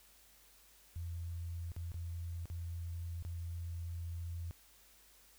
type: tone with dropouts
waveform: sine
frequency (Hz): 85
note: F2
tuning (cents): -46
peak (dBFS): -39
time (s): 0.96-4.51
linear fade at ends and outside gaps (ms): 0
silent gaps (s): 1.718-1.764 / 1.918-1.943 / 2.456-2.5 / 3.225-3.25
effects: added 50 Hz sine -70 dBFS peak until 5.38 s + white hiss -64 dBFS RMS until 5.38 s